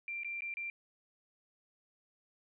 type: tone with dropouts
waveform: sine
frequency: 2365 Hz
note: D7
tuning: 12 cents sharp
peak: -37 dBFS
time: 0.08-0.7 s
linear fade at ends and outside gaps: 1 ms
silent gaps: 0.234-0.246 / 0.407-0.42 / 0.54-0.57 s
effects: none